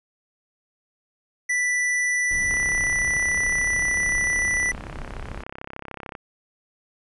square tone, 1975.5 Hz, B6, in tune, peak -21 dBFS, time 1.49-4.72 s, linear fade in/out 10 ms
brown noise, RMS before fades -35 dBFS, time 2.31-5.43 s, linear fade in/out 0 ms
click train, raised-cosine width 0.5 ms, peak -20 dBFS, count 123, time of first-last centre 2.51-6.152 s, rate 33.5 Hz
effects resampled to 24000 Hz

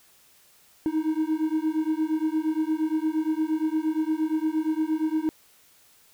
triangle beating tone pair, 309.9 / 318.5 Hz, D#4 / D#4, -7 / +41 cents, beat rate 8.6 Hz, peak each -24 dBFS, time 0.86-5.29 s, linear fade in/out 0 ms, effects white hiss -58 dBFS RMS until 6.13 s

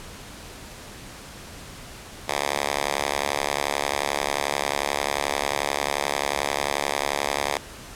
5% pulse tone with high-pass filter, 71.3 Hz, C#2, 49 cents sharp, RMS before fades -26 dBFS, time 2.28-7.58 s, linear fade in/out 5 ms, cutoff 650 Hz, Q 0.66, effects pink hiss -41 dBFS RMS until 7.95 s + low-pass 11000 Hz 12 dB/octave

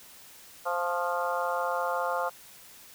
harmonic tone with a mistuned harmonic, 174.61 Hz, F3, in tune, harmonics 3 / 4 / 5 / 6 / 7 / 8, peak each -32 / -33 / -34 / -35 / -35 / -36 dBFS, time 0.65-2.3 s, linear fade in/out 20 ms, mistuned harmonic 6, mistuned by +28 cents, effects white hiss -51 dBFS RMS until 2.94 s

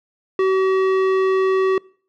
square tone, 380 Hz, F#4, 46 cents sharp, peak -15 dBFS, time 0.39-1.78 s, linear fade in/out 2 ms, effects noise-tail reverb RT60 0.5 s tail -25 dB re dry + low-pass 2000 Hz 12 dB/octave

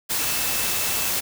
sine tone in noise, 2637 Hz, E7, in tune, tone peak -34 dBFS, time 0.18-1.1 s, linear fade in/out 20 ms, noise white, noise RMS -24 dBFS, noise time 0.09-1.21 s, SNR -13 dB, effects none

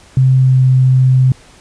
sine tone with pitch glide, 130.81 to 129.61 Hz, C3 to C3, 0 to -16 cents, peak -6 dBFS, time 0.17-1.32 s, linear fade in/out 2 ms, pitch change -16 cents, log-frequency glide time 0.34-0.61 s, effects pink hiss -43 dBFS RMS until 1.6 s + resampled to 22050 Hz

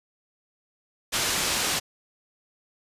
white low-pass noise, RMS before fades -26 dBFS, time 1.12-1.8 s, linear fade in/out 20 ms, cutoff 7400 Hz, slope 12 dB/octave, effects resampled to 32000 Hz

